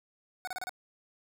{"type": "tone bursts", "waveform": "25% pulse", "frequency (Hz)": 740, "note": "F#5", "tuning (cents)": 0, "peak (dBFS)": -31, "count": 5, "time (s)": [0.45, 0.694], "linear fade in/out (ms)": 0, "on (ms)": 24, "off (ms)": 31, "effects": []}